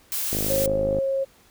blue noise, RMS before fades -27 dBFS, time 0.12-0.66 s, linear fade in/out 0 ms
click train, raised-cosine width 2 ms, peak -15 dBFS, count 35, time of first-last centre 0.33-0.986 s, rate 51.8 Hz
sine tone, 541 Hz, C#5, 42 cents flat, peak -21 dBFS, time 0.49-1.25 s, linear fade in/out 20 ms
effects pink hiss -56 dBFS RMS until 1.5 s

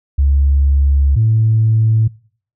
sine tone pair in turn, 69.8 / 110.8 Hz, C#2 / A2, +13 / +13 cents, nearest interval minor sixth, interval 800 cents, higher second, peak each -8 / -8 dBFS, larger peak neither, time 0.18-1.16 / 1.16-2.08 s, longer first, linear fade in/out 10 ms, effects noise-tail reverb RT60 0.5 s tail -24 dB re dry + tanh soft clip ceiling -4 dBFS

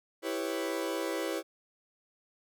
40% pulse chord, C# half-diminished seventh, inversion first, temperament equal with one note detuned, 329.6 / 393.8 / 493.9 / 554.4 Hz, E4 / G4 / B4 / C#5, 0 / +8 / 0 / 0 cents, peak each -35 / -37 / -37 / -37 dBFS, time 0.22-1.43 s, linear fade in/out 50 ms, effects none

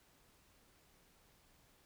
silence, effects pink hiss -69 dBFS RMS until 1.85 s

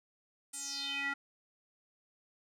square tone with band-pass filter sweep, 279.2 Hz, C#4, 13 cents sharp, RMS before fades -38 dBFS, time 0.53-1.14 s, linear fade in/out 10 ms, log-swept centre 9000 to 1600 Hz, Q 5.4, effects none

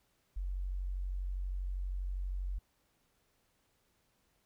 sine tone, 46.25 Hz, F#1, in tune, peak -34 dBFS, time 0.36-2.59 s, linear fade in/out 10 ms, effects pink hiss -75 dBFS RMS until 4.45 s

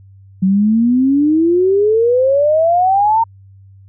sine exponential sweep, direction up, 185 to 925 Hz, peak -9 dBFS, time 0.42-3.24 s, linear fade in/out 10 ms, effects added 97 Hz sine -39 dBFS peak until 3.88 s

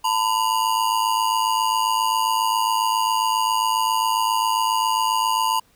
square ring-modulated tone, 954 Hz, A#5, 40 cents sharp, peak -16 dBFS, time 0.04-5.6 s, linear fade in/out 10 ms, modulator 53.7 Hz, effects pink hiss -59 dBFS RMS until 5.75 s

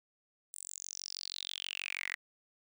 sawtooth tone with high-pass filter sweep, 46.25 Hz, F#1, in tune, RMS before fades -42 dBFS, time 0.53-2.15 s, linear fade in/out 0 ms, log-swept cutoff 8800 to 1900 Hz, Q 8, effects none

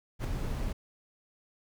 brown noise with ADSR envelope, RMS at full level -28 dBFS, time 0.19-0.73 s, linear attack 54 ms, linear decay 6 ms, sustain -5 dB, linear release 9 ms, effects none

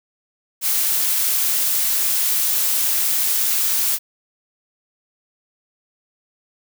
blue noise, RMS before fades -19 dBFS, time 0.61-3.99 s, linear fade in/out 50 ms, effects none

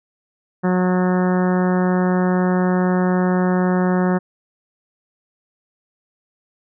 harmonic tone with a mistuned harmonic, 182.4 Hz, F#3, 24 cents flat, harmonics 1 / 2 / 3 / 4 / 5 / 6 / 7 / 8 / 9 / 10, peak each -16 / -22 / -26 / -28 / -30 / -32 / -33 / -34 / -35 / -36 dBFS, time 0.63-4.19 s, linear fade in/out 20 ms, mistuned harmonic 10, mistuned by -18 cents, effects none

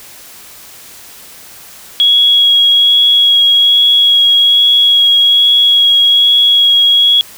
sine tone with vibrato, 3322 Hz, G#7, in tune, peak -5 dBFS, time 2-7.21 s, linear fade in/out 0 ms, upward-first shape sine, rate 1.2 Hz, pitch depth 10 cents each way, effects white hiss -35 dBFS RMS until 7.37 s

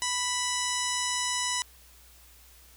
harmonic tone with a mistuned harmonic, 987.8 Hz, B5, in tune, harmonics 1 / 2 / 3 / 4 / 5 / 6 / 7 / 8 / 9 / 10, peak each -34 / -35 / -36 / -37 / -36 / -36 / -37 / -38 / -41 / -39 dBFS, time 0.02-1.62 s, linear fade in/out 0 ms, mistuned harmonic 5, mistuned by +80 cents, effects added 60 Hz sine -56 dBFS peak until 2.76 s + white hiss -56 dBFS RMS until 2.76 s

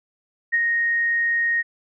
sine tone with ADSR envelope, 1864.7 Hz, A#6, in tune, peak -15 dBFS, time 0.52-1.63 s, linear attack 22 ms, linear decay 38 ms, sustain -3 dB, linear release 27 ms, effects none

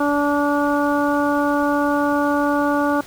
harmonic tone, 289.2 Hz, D4, 27 cents flat, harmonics 1 / 2 / 3 / 4 / 5, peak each -19 / -22 / -24 / -25 / -26 dBFS, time 0-3.01 s, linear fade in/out 5 ms, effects pink hiss -41 dBFS RMS until 3.06 s

